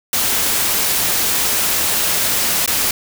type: noise with dropouts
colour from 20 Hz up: white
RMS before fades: -17 dBFS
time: 0.13-2.91 s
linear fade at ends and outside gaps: 2 ms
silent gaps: 2.661-2.676 s
effects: none